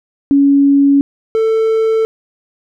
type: tone pair in turn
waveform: sine / triangle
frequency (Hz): 280 / 444.5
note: C#4 / A4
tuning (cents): +18 / +18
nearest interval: minor sixth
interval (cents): 800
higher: second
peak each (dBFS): -6 / -8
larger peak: first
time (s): 0.31-1.01 / 1.35-2.05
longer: neither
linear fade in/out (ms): 0
effects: none